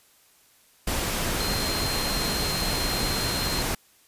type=tone in noise; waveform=sine; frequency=4186 Hz; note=C8; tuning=in tune; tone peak=-30 dBFS; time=1.4-3.62 s; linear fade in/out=5 ms; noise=pink; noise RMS=-27 dBFS; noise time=0.87-3.75 s; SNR=-6 dB; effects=white hiss -59 dBFS RMS until 4.07 s + resampled to 32000 Hz